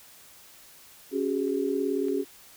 sine chord, C# suspended fourth, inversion none, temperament equal with one note detuned, 277.2 / 376.9 / 415.3 Hz, C#4 / F#4 / G#4, 0 / +32 / 0 cents, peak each -29 dBFS, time 1.11-2.25 s, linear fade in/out 50 ms
clicks, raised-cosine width 0.3 ms, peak -37 / -31 dBFS, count 2, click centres 1.48 / 2.084 s
effects white hiss -52 dBFS RMS until 2.56 s

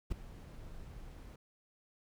brown noise with ADSR envelope, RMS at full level -34 dBFS, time 0.1-1.36 s, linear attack 21 ms, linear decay 4 ms, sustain -15 dB, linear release 6 ms, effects none

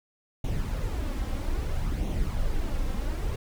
brown noise with flanger, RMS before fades -28 dBFS, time 0.44-3.36 s, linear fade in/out 5 ms, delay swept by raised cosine 0.31 to 3.81 ms, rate 0.61 Hz, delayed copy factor +0.5, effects none

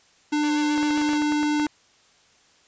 square tone, 298.5 Hz, D4, 28 cents sharp, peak -21 dBFS, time 0.32-1.67 s, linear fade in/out 10 ms
5% pulse tone with vibrato, 554.4 Hz, C#5, in tune, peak -25 dBFS, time 0.43-1.18 s, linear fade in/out 5 ms, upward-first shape sine, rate 7.6 Hz, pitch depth 99 cents each way
clicks, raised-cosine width 0.5 ms, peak -18 dBFS, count 12, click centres 0.778 / 0.83 / 0.907 / 0.976 / 1.016 / 1.091 / 1.133 / 1.221 / 1.322 / 1.431 / 1.598 / 1.667 s
effects white hiss -58 dBFS RMS until 2.67 s + resampled to 16000 Hz

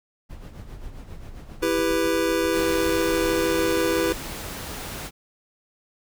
brown noise with tremolo, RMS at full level -36 dBFS, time 0.29-3.75 s, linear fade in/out 20 ms, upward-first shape sine, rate 7.5 Hz, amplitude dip 55%
click, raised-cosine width 5 ms, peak -25 dBFS, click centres 0.599 s
square chord, E minor, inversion none, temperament just, 329.6 / 395.6 / 494.4 Hz, E4 / G4 / B4, 0 / +16 / +2 cents, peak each -25 / -27 / -25 dBFS, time 1.62-4.13 s, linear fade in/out 10 ms
pink noise, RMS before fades -34 dBFS, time 2.51-5.11 s, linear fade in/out 50 ms
effects none

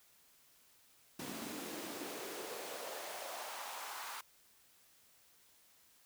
pink noise with high-pass filter sweep, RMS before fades -45 dBFS, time 1.19-4.21 s, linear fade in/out 5 ms, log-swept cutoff 210 to 1100 Hz, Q 2.5, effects white hiss -67 dBFS RMS until 6.05 s

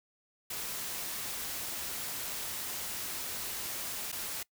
white noise with dropouts, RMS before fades -38 dBFS, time 0.5-4.43 s, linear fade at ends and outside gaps 5 ms, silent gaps 4.118-4.125 s, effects noise-tail reverb RT60 0.1 s tail -22 dB re dry

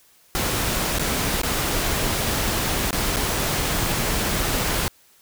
pink noise with dropouts, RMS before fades -23 dBFS, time 0.35-4.88 s, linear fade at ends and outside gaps 0 ms, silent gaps 0.985-0.995 / 1.416-1.433 / 2.907-2.929 / 3.162-3.168 s, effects white hiss -56 dBFS RMS until 5.21 s

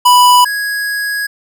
square tone pair in turn, 987.8 / 1661.3 Hz, B5 / G#6, 0 / 0 cents, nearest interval major sixth, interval 900 cents, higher second, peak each -5 / -16 dBFS, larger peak first, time 0.05-0.45 / 0.45-1.27 s, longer second, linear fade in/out 10 ms, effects none

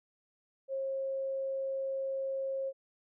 sine tone, 538 Hz, C5, 48 cents sharp, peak -32 dBFS, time 0.68-2.73 s, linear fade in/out 50 ms, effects none

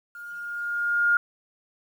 sine tone with level ramp, 1417 Hz, F6, 25 cents sharp, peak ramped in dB -38 to -16 dBFS, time 0.15-1.17 s, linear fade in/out 2 ms, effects 9-bit

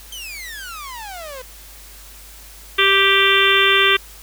sawtooth exponential sweep, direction down, 3190 to 496.8 Hz, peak -27 dBFS, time 0.12-1.42 s, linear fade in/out 5 ms
harmonic tone, 392 Hz, G4, in tune, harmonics 1 / 3 / 4 / 5 / 6 / 7 / 8 / 9, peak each -20 / -20 / -20 / -20 / -20 / -20 / -20 / -20 dBFS, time 2.78-3.97 s, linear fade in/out 10 ms
effects added 50 Hz sine -42 dBFS peak until 4.22 s + white hiss -42 dBFS RMS until 4.22 s

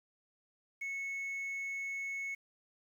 sine tone, 2200 Hz, C#7, 14 cents flat, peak -34 dBFS, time 0.81-2.35 s, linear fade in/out 10 ms, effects tanh soft clip ceiling -35 dBFS + 10-bit

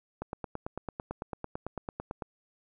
click train, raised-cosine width 1 ms, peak -21 dBFS, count 19, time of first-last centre 0.22-2.222 s, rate 8.99 Hz, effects none

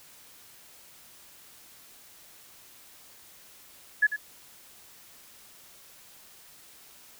sine tone with echo, 1700 Hz, G#6, 40 cents sharp, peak -17 dBFS, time 4.02-4.07 s, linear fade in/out 10 ms, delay 95 ms, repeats 1, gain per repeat -11 dB, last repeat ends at 4.165 s, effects white hiss -53 dBFS RMS until 7.19 s

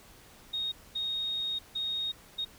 sine tone bursts at uneven times, 3729 Hz, A#7, in tune, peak -30 dBFS, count 4, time 0.53-0.72 / 0.95-1.59 / 1.75-2.12 / 2.38-2.45 s, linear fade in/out 10 ms, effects pink hiss -55 dBFS RMS until 2.58 s

